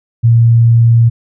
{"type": "tone", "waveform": "sine", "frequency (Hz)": 116.3, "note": "A#2", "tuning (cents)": -4, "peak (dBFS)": -4, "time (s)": [0.23, 1.1], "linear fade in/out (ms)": 20, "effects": []}